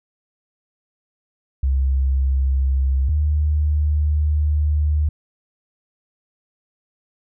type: tone pair in turn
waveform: sine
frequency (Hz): 66.8 / 75.11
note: C2 / D2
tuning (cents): +36 / +39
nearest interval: major second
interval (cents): 203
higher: second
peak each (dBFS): -15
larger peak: neither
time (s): 1.63-3.09 / 3.09-5.09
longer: second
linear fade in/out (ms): 5
effects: none